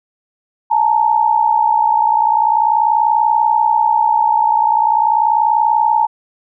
sine tone pair together, 857 / 917.4 Hz, A5 / A#5, -46 / -28 cents, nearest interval minor second, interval 118 cents, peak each -13 dBFS, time 0.7-6.07 s, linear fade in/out 20 ms, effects none

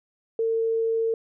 sine tone, 452.3 Hz, A4, 48 cents sharp, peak -21 dBFS, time 0.39-1.14 s, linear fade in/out 2 ms, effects none

